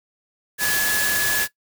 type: tone in noise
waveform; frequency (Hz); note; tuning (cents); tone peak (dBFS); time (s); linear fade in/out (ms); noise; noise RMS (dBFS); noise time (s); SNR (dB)
sine; 1700; G#6; +40; -20; 0.58-1.48; 50; white; -23; 0.58-1.48; 0
effects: noise-tail reverb RT60 0.1 s tail -18 dB re dry